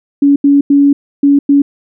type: tone bursts at uneven times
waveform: sine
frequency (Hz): 282.7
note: C#4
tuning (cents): +34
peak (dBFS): -4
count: 5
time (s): 0.22-0.36 / 0.44-0.61 / 0.7-0.93 / 1.23-1.39 / 1.49-1.62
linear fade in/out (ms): 5
effects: none